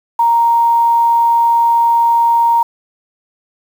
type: tone with quantisation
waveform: sine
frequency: 932.3 Hz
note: A#5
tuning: in tune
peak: -8 dBFS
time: 0.19-2.63 s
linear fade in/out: 5 ms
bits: 6
effects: none